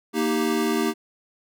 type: chord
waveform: square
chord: Eb major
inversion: second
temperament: equal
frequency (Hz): 233.1 / 311.1 / 392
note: Bb3 / Eb4 / G4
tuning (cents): 0 / 0 / 0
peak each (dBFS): -26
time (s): 0.13-0.94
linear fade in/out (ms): 50
effects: none